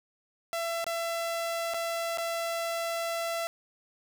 sawtooth tone with dropouts, 671 Hz, E5, 31 cents sharp, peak -26 dBFS, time 0.53-3.47 s, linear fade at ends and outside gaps 0 ms, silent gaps 0.843-0.866 / 1.737-1.743 / 2.174-2.183 s, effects none

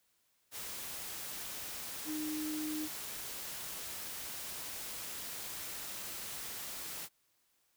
sine tone in noise, 307.2 Hz, D#4, 22 cents flat, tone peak -36 dBFS, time 2.05-2.89 s, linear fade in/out 50 ms, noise white, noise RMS -43 dBFS, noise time 0.51-7.09 s, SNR +4 dB, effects white hiss -75 dBFS RMS until 7.76 s

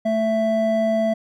triangle tone pair together, 221.1 / 662.6 Hz, A3 / E5, +9 / +9 cents, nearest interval octave + perfect fifth, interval 1900 cents, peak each -20 / -17 dBFS, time 0.05-1.14 s, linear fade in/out 10 ms, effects none

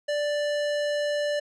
square tone, 587.3 Hz, D5, in tune, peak -25 dBFS, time 0.08-1.4 s, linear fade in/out 10 ms, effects low-pass 6000 Hz 12 dB/octave

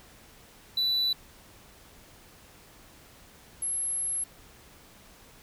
sine tone pair in turn, 3969 / 11059 Hz, B7 / F9, +8 / -18 cents, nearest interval octave + tritone, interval 1774 cents, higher second, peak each -21 / -27 dBFS, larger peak first, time 0.77-1.13 / 3.62-4.24 s, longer second, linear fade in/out 5 ms, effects tanh soft clip ceiling -23 dBFS + pink hiss -54 dBFS RMS until 5.42 s

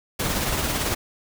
pink noise with tremolo, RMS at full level -23 dBFS, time 0.19-0.95 s, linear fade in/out 10 ms, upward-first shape triangle, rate 18 Hz, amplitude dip 40%, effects none

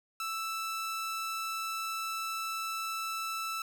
sawtooth tone, 1321 Hz, E6, 3 cents sharp, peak -30 dBFS, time 0.2-3.62 s, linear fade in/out 2 ms, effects none

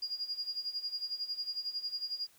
sine tone with tremolo, 4842 Hz, D#8, 48 cents flat, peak -32 dBFS, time 0.02-2.27 s, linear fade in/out 5 ms, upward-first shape sine, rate 11 Hz, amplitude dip 80%, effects white hiss -64 dBFS RMS until 2.38 s

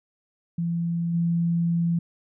sine tone with level steps, 169.4 Hz, E3, 48 cents sharp, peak -23 / -20 dBFS, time 0.58-1.99 s, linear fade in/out 5 ms, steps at 1.13 s, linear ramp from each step 20 ms, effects none

